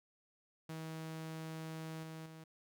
sawtooth tone with level steps, 160 Hz, D#3, 49 cents sharp, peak -39 / -42 / -47 dBFS, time 0.69-2.44 s, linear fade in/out 5 ms, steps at 2.03 / 2.26 s, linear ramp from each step 2 ms, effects none

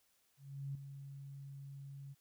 sine tone with ADSR envelope, 138.59 Hz, C#3, in tune, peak -38 dBFS, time 0.37-2.15 s, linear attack 380 ms, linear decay 3 ms, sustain -9 dB, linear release 32 ms, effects white hiss -75 dBFS RMS until 2.2 s

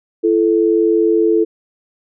sine tone pair together, 336.8 / 437.1 Hz, E4 / A4, +37 / -11 cents, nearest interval perfect fourth, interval 452 cents, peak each -13 dBFS, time 0.23-1.45 s, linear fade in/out 20 ms, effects none

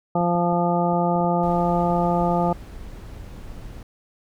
harmonic tone, 173.8 Hz, F3, 8 cents flat, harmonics 1 / 2 / 3 / 4 / 5 / 7, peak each -22 / -27 / -26 / -24 / -25 / -31 dBFS, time 0.15-2.53 s, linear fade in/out 5 ms
clicks, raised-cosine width 3 ms, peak -28 dBFS, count 11, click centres 0.209 / 0.353 / 0.527 / 0.932 / 1.159 / 1.207 / 1.245 / 1.586 / 1.907 / 2.214 / 2.289 s
brown noise, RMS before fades -37 dBFS, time 1.43-3.83 s, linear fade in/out 2 ms
effects none

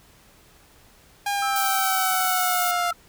sawtooth exponential sweep, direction down, 812 to 698.5 Hz, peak -19 dBFS, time 1.26-2.91 s, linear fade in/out 5 ms
sine tone with pitch glide, 1311 to 1328.5 Hz, E6 to E6, -10 to +13 cents, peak -26 dBFS, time 1.42-2.93 s, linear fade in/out 5 ms, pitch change +23 cents, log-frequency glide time 2.1-2.18 s
white high-pass noise, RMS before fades -28 dBFS, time 1.56-2.71 s, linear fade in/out 0 ms, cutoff 6000 Hz, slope 12 dB/octave
effects pink hiss -54 dBFS RMS until 3.08 s

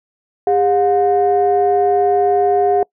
sine tone pair together, 403.7 / 719.3 Hz, G#4 / F#5, -49 / -49 cents, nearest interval minor seventh, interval 1000 cents, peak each -13 dBFS, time 0.47-2.83 s, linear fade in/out 2 ms, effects noise-tail reverb RT60 0.1 s tail -26 dB re dry + tanh soft clip ceiling -5 dBFS

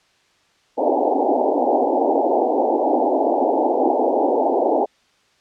white band-pass noise, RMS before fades -18 dBFS, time 0.77-4.86 s, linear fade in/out 20 ms, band 250 to 870 Hz, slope 96 dB/octave, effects white hiss -59 dBFS RMS until 5.4 s + low-pass 5000 Hz 12 dB/octave

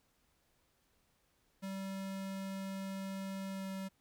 square tone with pitch glide, 193.4 to 192.06 Hz, G3 to G3, -23 to -35 cents, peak -40 dBFS, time 1.62-3.89 s, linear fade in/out 20 ms, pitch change -12 cents, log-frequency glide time 3.48-3.68 s, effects pink hiss -75 dBFS RMS until 4 s

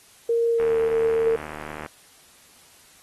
sine tone with pitch glide, 464.8 to 453.7 Hz, A#4 to A#4, -5 to -47 cents, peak -18 dBFS, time 0.29-1.36 s, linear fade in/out 5 ms, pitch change -42 cents, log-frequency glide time 0.51-0.76 s
click train, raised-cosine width 0.5 ms, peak -20 dBFS, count 97, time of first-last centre 0.6-1.861 s, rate 76.1 Hz
effects white hiss -53 dBFS RMS until 3.02 s + AAC 32 kbps

